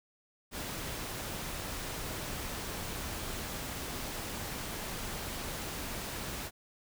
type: noise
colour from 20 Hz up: pink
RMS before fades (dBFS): -39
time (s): 0.51-6.51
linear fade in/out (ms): 50
effects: none